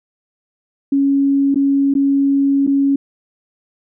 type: tone with dropouts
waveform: sine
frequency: 277.2 Hz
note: C#4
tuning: in tune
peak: -11 dBFS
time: 0.92-2.96 s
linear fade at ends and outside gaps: 5 ms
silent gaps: 1.545-1.557 / 1.94-1.951 / 2.667-2.674 s
effects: none